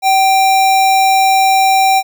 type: tone with sample-and-hold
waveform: sine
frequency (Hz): 770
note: G5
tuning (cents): -31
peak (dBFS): -7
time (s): 0.02-2.03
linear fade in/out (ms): 50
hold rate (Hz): 3150
effects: none